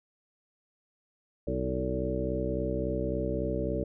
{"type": "harmonic tone with a mistuned harmonic", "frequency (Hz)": 63.6, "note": "C2", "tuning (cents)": -48, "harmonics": [1, 2, 3, 4, 5, 6, 7, 9], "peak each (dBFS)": [-35, -37, -37, -39, -36, -39, -35, -35], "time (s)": [1.47, 3.84], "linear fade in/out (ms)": 5, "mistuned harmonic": 6, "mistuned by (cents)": -33, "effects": []}